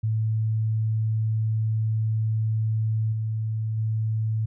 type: tone with level steps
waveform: sine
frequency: 110 Hz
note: A2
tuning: in tune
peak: -21 / -24 / -22 dBFS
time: 0.03-4.46 s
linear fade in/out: 10 ms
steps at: 3.12 / 3.77 s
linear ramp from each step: 10 ms
effects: none